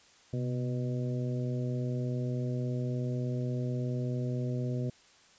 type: harmonic tone with a mistuned harmonic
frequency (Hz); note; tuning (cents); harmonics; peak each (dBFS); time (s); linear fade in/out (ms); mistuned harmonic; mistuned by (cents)
123.47; B2; 0; 1 / 2 / 3 / 4 / 5; -31 / -37 / -41 / -43 / -45; 0.33-4.9; 5; 1; +62
effects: white hiss -60 dBFS RMS until 5.38 s + resampled to 16000 Hz